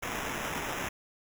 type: noise with sample-and-hold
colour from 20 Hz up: white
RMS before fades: -35 dBFS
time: 0.02-0.89 s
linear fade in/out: 10 ms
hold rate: 4410 Hz
effects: none